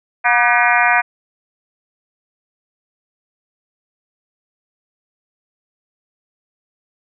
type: harmonic tone with a mistuned harmonic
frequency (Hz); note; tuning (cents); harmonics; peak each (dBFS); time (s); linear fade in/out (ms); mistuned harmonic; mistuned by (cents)
240.1; B3; -49; 3 / 4 / 5 / 6 / 7 / 8 / 9 / 10; -17 / -19 / -21 / -18 / -20 / -19 / -21 / -20; 0.24-1.02; 20; 6; +86
effects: none